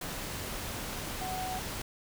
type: tone in noise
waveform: sine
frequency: 745 Hz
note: F#5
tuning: 12 cents sharp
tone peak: -35 dBFS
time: 1.21-1.59 s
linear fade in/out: 5 ms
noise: pink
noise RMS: -38 dBFS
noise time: 0.01-1.82 s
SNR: 0 dB
effects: none